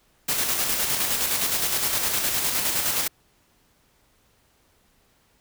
white noise with tremolo, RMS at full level -23 dBFS, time 0.28-3.08 s, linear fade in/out 10 ms, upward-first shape square, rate 9.7 Hz, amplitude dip 35%, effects pink hiss -63 dBFS RMS until 5.4 s

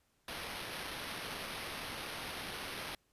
white noise with sample-and-hold, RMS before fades -43 dBFS, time 0.28-2.95 s, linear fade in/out 2 ms, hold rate 7350 Hz, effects pink hiss -75 dBFS RMS until 3.12 s + resampled to 32000 Hz

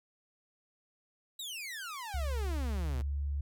sawtooth exponential sweep, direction down, 3958 to 111.8 Hz, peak -36 dBFS, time 1.39-3.02 s, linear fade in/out 5 ms
sine tone with pitch glide, 68.2 to 71.18 Hz, C#2 to C#2, -28 to +46 cents, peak -31 dBFS, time 2.14-3.41 s, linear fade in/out 5 ms, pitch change +74 cents, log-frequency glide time 2.32-3.21 s
effects none

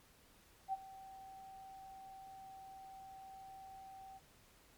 sine tone with ADSR envelope, 771 Hz, G5, 29 cents flat, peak -33 dBFS, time 0.68-4.2 s, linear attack 50 ms, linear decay 28 ms, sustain -18 dB, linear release 34 ms, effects pink hiss -66 dBFS RMS until 4.77 s + MP3 96 kbps

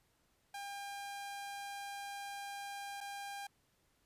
sawtooth tone with dropouts, 802 Hz, G5, 39 cents sharp, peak -39 dBFS, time 0.54-3.47 s, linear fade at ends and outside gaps 5 ms, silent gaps 3.006-3.01 s, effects pink hiss -75 dBFS RMS until 4.05 s + resampled to 32000 Hz

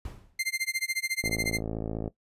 brown noise with exponential decay, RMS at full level -35 dBFS, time 0.05-0.42 s, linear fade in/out 2 ms, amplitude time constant 79 ms
sawtooth tone with tremolo, 2093 Hz, C7, in tune, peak -22 dBFS, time 0.39-1.58 s, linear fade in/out 5 ms, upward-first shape sine, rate 14 Hz, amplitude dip 100%
click train, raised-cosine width 2 ms, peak -19 dBFS, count 47, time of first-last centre 1.24-2.078 s, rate 54.9 Hz
effects noise-tail reverb RT60 0.1 s tail -17 dB re dry + resampled to 32000 Hz

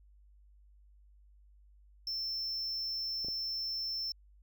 triangle tone, 5340 Hz, E8, 22 cents sharp, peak -33 dBFS, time 2.07-4.12 s, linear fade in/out 2 ms
clicks, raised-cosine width 2 ms, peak -34 dBFS, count 2, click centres 3.247 / 3.285 s
effects added 50 Hz sine -58 dBFS peak until 4.42 s

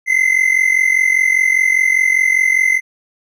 triangle tone pair together, 2039 / 2084 Hz, C7 / C7, -45 / -7 cents, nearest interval unison, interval 38 cents, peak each -12 dBFS, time 0.06-2.81 s, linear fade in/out 50 ms, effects none

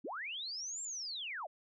sine linear two-way sweep, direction up then down, 185 to 7510 to 533 Hz, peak -39 dBFS, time 0.04-1.47 s, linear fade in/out 10 ms, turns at 0.82 s, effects none

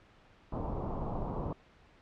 pink low-pass noise, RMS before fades -36 dBFS, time 0.52-1.53 s, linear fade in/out 5 ms, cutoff 1100 Hz, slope 48 dB/octave, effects pink hiss -61 dBFS RMS until 2.01 s + low-pass 3000 Hz 12 dB/octave

